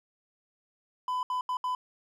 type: tone bursts at uneven times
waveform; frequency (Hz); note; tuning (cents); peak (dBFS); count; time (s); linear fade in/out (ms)
triangle; 1004; B5; +28; -26; 4; 1.08-1.23 / 1.3-1.41 / 1.49-1.57 / 1.64-1.75; 2
effects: none